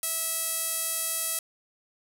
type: tone with band-pass filter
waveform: sawtooth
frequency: 652 Hz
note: E5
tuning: 19 cents flat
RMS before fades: -30 dBFS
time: 0.03-1.39 s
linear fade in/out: 2 ms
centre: 11000 Hz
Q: 2.1
effects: none